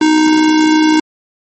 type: tone with amplitude modulation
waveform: square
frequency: 311 Hz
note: D#4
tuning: 1 cent flat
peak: -6 dBFS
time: 0.01-1 s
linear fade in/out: 5 ms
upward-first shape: sine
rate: 60.4 Hz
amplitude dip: 40%
effects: MP3 32 kbps